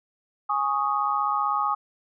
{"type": "chord", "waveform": "sine", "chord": "Ab suspended fourth", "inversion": "none", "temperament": "equal", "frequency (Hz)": [830.6, 1108.7, 1244.5], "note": ["Ab5", "Db6", "Eb6"], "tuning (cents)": [0, 0, 0], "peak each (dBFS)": [-27, -27, -25], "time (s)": [0.49, 1.75], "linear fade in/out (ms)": 10, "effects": []}